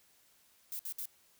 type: noise bursts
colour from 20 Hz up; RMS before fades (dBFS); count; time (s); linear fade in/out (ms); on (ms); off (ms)
violet; -40; 3; 0.72-1.056; 0; 72; 60
effects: white hiss -67 dBFS RMS until 1.39 s